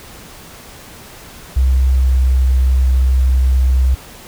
sine tone with pitch glide, 65 to 64.48 Hz, C2 to C2, -11 to -25 cents, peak -9 dBFS, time 1.56-3.95 s, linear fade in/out 10 ms, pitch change -14 cents, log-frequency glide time 1.97-2.06 s, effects pink hiss -37 dBFS RMS until 4.27 s

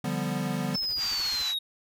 square chord, G dominant seventh, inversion second, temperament equal, 146.83 / 174.61 / 196 / 246.9 Hz, D3 / F3 / G3 / B3, 0 / 0 / 0 / 0 cents, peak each -34 dBFS, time 0.04-0.76 s, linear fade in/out 5 ms
triangle linear sweep, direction down, 5300 to 3729 Hz, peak -26 dBFS, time 0.74-1.59 s, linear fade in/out 10 ms
pink noise with tremolo, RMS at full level -45 dBFS, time 0.75-1.47 s, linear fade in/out 50 ms, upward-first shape sine, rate 14 Hz, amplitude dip 80%
white band-pass noise, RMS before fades -37 dBFS, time 0.97-1.55 s, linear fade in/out 50 ms, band 760 to 7000 Hz, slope 48 dB/octave
effects none

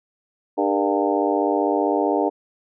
harmonic tone with a mistuned harmonic, 100 Hz, G2, 35 cents sharp, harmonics 3 / 4 / 5 / 6 / 7 / 8 / 9, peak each -23 / -24 / -25 / -26 / -26 / -27 / -28 dBFS, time 0.57-2.3 s, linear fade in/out 20 ms, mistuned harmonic 5, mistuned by -87 cents, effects none

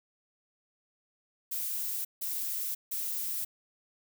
violet noise bursts, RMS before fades -34 dBFS, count 3, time 1.51-3.45 s, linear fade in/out 10 ms, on 540 ms, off 160 ms, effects none

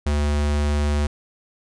square tone, 73.42 Hz, D2, in tune, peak -19 dBFS, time 0.06-1.07 s, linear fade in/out 5 ms, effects resampled to 22050 Hz

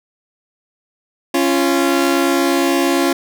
sawtooth tone pair together, 275.9 / 344.7 Hz, C#4 / F4, -8 / -23 cents, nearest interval major third, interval 385 cents, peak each -12 dBFS, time 1.34-3.13 s, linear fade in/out 5 ms, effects none

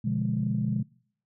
sine chord, B diminished seventh, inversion none, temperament equal, 123.47 / 146.83 / 174.61 / 207.7 Hz, B2 / D3 / F3 / Ab3, 0 / 0 / 0 / 0 cents, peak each -29 / -32 / -32 / -28 dBFS, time 0.04-0.83 s, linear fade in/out 10 ms, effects noise-tail reverb RT60 0.6 s tail -25 dB re dry + tanh soft clip ceiling -15 dBFS

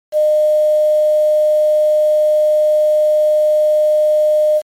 sine tone with quantisation, 609 Hz, D#5, 37 cents flat, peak -9 dBFS, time 0.12-4.62 s, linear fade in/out 50 ms, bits 6, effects MP3 64 kbps

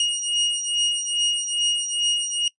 sawtooth beating tone pair, 2871 / 2873.4 Hz, F7 / F7, +47 / +49 cents, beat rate 2.4 Hz, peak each -20 dBFS, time 0-2.48 s, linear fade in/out 2 ms, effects noise-tail reverb RT60 0.1 s tail -22 dB re dry + resampled to 22050 Hz

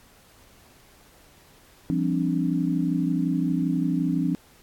sine tone cluster, 171.8 / 197.3 / 262.3 / 294.5 Hz, F3 / G3 / C4 / D4, -28 / +11 / +4 / +5 cents, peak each -25 / -33 / -26 / -27 dBFS, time 1.9-4.35 s, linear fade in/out 0 ms, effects pink hiss -55 dBFS RMS until 4.62 s + AAC 64 kbps

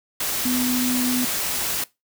sine tone in noise, 250 Hz, B3, 21 cents sharp, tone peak -21 dBFS, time 0.45-1.25 s, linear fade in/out 5 ms, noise white, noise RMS -25 dBFS, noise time 0.2-1.84 s, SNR +1 dB, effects noise-tail reverb RT60 0.2 s tail -20 dB re dry

